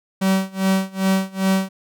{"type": "tone with tremolo", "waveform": "45% pulse", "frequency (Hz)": 191.2, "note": "G3", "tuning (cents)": -43, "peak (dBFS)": -14, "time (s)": [0.21, 1.69], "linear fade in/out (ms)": 10, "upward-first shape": "sine", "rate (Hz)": 2.5, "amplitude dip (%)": 95, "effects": []}